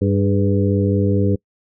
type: harmonic tone with a mistuned harmonic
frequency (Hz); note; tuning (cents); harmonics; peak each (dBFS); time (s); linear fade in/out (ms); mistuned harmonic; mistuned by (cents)
98.8; G2; +14; 1 / 2 / 3 / 4 / 5; -17 / -20 / -22 / -23 / -24; 0.01-1.36; 10; 4; +61
effects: noise-tail reverb RT60 0.1 s tail -26 dB re dry